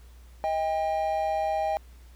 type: tone pair together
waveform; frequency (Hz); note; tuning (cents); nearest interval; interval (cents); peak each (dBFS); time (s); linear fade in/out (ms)
triangle; 634 / 798.1; D#5 / G5; +32 / +31; major third; 399; -26 / -25; 0.44-1.77; 0
effects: added 60 Hz sine -47 dBFS peak until 2.15 s + pink hiss -60 dBFS RMS until 2.15 s